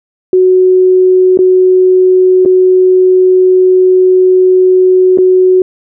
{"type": "tone with dropouts", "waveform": "sine", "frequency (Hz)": 370, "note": "F#4", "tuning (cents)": 0, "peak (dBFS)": -3, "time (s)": [0.33, 5.62], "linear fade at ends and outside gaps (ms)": 2, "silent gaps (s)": [[1.374, 1.389], [2.451, 2.458], [5.175, 5.185]], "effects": []}